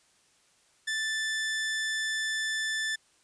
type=tone; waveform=sawtooth; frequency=1760 Hz; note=A6; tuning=in tune; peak=-25 dBFS; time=0.87-2.96 s; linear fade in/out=10 ms; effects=white hiss -65 dBFS RMS until 3.23 s + resampled to 22050 Hz